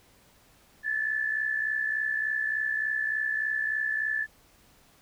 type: tone with amplitude modulation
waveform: sine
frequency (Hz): 1742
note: A6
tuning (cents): -18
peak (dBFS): -23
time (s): 0.83-4.27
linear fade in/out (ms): 50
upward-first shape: sine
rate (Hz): 63.4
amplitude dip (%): 65
effects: pink hiss -60 dBFS RMS until 5.01 s